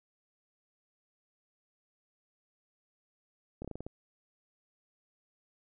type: slowing click train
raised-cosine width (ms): 2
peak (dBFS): -27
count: 7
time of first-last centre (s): 3.62-3.865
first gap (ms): 26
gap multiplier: 1.18
effects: none